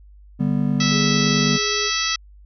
triangle chord, G major, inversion second, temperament just, 147 / 196 / 245 Hz, D3 / G3 / B3, +2 / 0 / -14 cents, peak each -20 dBFS, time 0.39-1.58 s, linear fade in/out 20 ms
harmonic tone, 655 Hz, E5, 11 cents flat, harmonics 2 / 3 / 4 / 5 / 6 / 7 / 8 / 9, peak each -28 / -28 / -28 / -28 / -28 / -28 / -28 / -28 dBFS, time 0.8-2.16 s, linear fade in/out 5 ms
sine tone, 415.3 Hz, G#4, in tune, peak -27 dBFS, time 0.9-1.91 s, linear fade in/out 50 ms
effects added 50 Hz sine -43 dBFS peak until 2.45 s

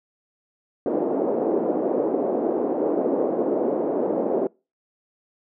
white band-pass noise, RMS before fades -23 dBFS, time 0.86-4.47 s, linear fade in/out 2 ms, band 270 to 540 Hz, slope 24 dB/octave, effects noise-tail reverb RT60 0.3 s tail -26 dB re dry

